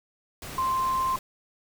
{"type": "tone in noise", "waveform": "sine", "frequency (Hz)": 1046.5, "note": "C6", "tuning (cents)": 0, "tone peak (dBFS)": -23, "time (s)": [0.58, 1.16], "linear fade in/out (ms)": 2, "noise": "pink", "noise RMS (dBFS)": -39, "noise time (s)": [0.42, 1.19], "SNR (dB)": 13, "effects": []}